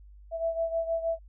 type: beating tone pair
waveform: sine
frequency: 659.3 / 665.7 Hz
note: E5 / E5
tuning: 0 / +17 cents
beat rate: 6.4 Hz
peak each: -28 / -33 dBFS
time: 0.31-1.19 s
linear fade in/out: 50 ms
effects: added 50 Hz sine -48 dBFS peak until 1.28 s